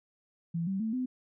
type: tone with pitch steps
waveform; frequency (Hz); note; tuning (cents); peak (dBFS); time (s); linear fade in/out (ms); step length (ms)
sine; 167.8 / 192.75 / 221.4 / 254.3; E3 / G3 / A3 / C4; +31 / -29 / +11 / -49; -29; 0.54-1.06; 10; 130
effects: none